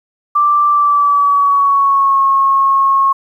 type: tone with pitch glide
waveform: sine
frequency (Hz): 1174.7 to 1089.7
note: D6 to C#6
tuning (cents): 0 to -30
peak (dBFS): -8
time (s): 0.35-3.13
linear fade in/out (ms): 10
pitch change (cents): -130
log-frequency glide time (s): 0.69-2.21
effects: 8-bit